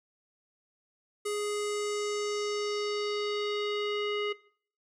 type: tone with low-pass filter sweep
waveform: square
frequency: 415.3 Hz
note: G#4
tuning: in tune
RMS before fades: -32 dBFS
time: 1.25-4.33 s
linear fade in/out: 10 ms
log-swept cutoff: 9800 to 2800 Hz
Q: 2.6
effects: noise-tail reverb RT60 0.5 s tail -19 dB re dry